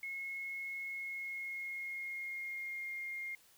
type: tone with pitch glide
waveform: sine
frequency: 2173 to 2126 Hz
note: C#7 to C7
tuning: -35 to +27 cents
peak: -39 dBFS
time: 0.03-3.35 s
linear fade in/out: 2 ms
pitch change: -38 cents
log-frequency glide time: 0.84-2.91 s
effects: white hiss -65 dBFS RMS until 3.57 s